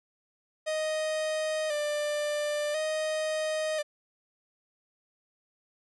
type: tone with vibrato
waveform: 45% pulse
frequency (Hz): 608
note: D#5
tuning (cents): -40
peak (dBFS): -28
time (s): 0.66-3.83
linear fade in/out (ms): 20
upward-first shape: square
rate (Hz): 0.48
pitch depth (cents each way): 43
effects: resampled to 24000 Hz